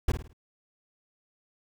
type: noise with echo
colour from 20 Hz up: brown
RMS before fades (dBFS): -23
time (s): 0.08-0.12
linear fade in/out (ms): 5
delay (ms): 53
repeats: 4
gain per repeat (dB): -8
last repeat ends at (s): 0.332
effects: none